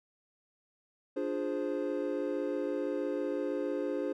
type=chord; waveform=triangle; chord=D half-diminished seventh; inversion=none; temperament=equal; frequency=293.7 / 349.2 / 415.3 / 523.3 Hz; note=D4 / F4 / Ab4 / C5; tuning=0 / 0 / 0 / 0 cents; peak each=-34 / -36 / -35 / -34 dBFS; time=1.16-4.13 s; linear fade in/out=10 ms; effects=none